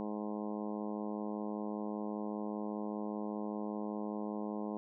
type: harmonic tone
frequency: 105.1 Hz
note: G#2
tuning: 21 cents sharp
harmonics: 2 / 3 / 4 / 5 / 6 / 7 / 8 / 9 / 10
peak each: -39 / -43 / -45 / -47 / -49 / -50 / -51 / -52 / -53 dBFS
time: 0-4.77 s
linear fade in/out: 0 ms
effects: none